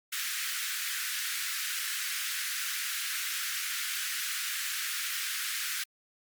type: high-pass noise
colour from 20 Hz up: pink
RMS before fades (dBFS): -34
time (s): 0.12-5.84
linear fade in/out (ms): 10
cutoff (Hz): 1400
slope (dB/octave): 48
effects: Opus 48 kbps